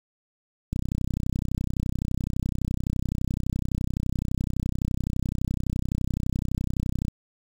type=click train; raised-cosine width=5 ms; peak=-14 dBFS; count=203; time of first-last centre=0.73-7.082 s; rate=31.8 Hz; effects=7-bit